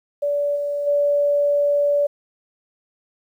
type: tone with level steps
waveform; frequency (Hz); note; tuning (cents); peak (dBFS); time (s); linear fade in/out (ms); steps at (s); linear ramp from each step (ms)
sine; 577; D5; -31; -18 / -21 / -15; 0.22-2.07; 10; 0.55 / 0.86; 20
effects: 9-bit